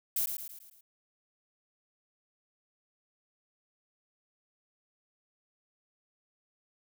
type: noise with echo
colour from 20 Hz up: violet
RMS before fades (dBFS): -30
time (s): 0.16-0.26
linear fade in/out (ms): 5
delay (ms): 110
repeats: 5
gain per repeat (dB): -6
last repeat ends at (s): 0.81
effects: none